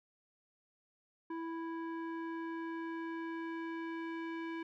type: tone with low-pass filter sweep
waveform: square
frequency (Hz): 329.6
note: E4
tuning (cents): 0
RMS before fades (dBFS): -41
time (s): 1.3-4.63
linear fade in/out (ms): 5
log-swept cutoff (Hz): 1300 to 2200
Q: 1.7
effects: none